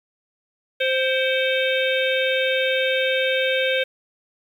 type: harmonic tone with a mistuned harmonic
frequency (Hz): 523.3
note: C5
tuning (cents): 0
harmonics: 1 / 3 / 4 / 5 / 6 / 7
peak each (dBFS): -21 / -26 / -27 / -28 / -29 / -29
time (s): 0.8-3.84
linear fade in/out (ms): 10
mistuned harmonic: 4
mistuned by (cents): +140
effects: 8-bit